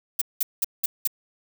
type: noise bursts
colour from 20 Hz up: violet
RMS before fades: -22 dBFS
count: 5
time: 0.19-1.075 s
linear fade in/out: 5 ms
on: 25 ms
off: 190 ms
effects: none